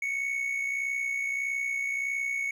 triangle tone with amplitude modulation, 2217 Hz, C#7, in tune, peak -24 dBFS, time 0.02-2.51 s, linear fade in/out 5 ms, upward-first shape sine, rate 61.6 Hz, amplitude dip 50%, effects none

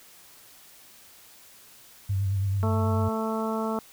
sine tone with vibrato, 98 Hz, G2, in tune, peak -23 dBFS, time 2.09-3.09 s, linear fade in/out 10 ms, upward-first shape sine, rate 9.1 Hz, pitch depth 45 cents each way
harmonic tone, 221.2 Hz, A3, 9 cents sharp, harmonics 1 / 2 / 3 / 4 / 5 / 6, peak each -29 / -32 / -34 / -35 / -36 / -37 dBFS, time 2.63-3.79 s, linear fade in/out 0 ms
effects white hiss -52 dBFS RMS until 3.92 s

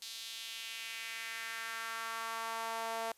sawtooth tone with high-pass filter sweep, 226.6 Hz, A#3, 49 cents flat, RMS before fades -41 dBFS, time 0.02-3.12 s, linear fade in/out 0 ms, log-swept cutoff 4100 to 690 Hz, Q 2.2, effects white hiss -66 dBFS RMS until 3.17 s + resampled to 32000 Hz

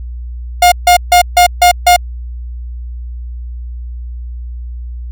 45% pulse tone bursts, 711 Hz, F5, 31 cents sharp, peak -3 dBFS, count 6, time 0.62-1.964 s, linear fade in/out 5 ms, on 99 ms, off 150 ms, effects added 60 Hz sine -21 dBFS peak until 5.11 s

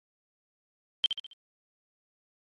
sine tone with echo, 3136 Hz, G7, in tune, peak -19 dBFS, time 1.04-1.06 s, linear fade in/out 0 ms, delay 68 ms, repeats 4, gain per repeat -7 dB, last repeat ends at 1.332 s, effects MP3 48 kbps

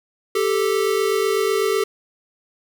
square tone pair together, 392 / 440 Hz, G4 / A4, 0 / 0 cents, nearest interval major second, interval 200 cents, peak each -21 dBFS, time 0.35-1.84 s, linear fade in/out 5 ms, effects none

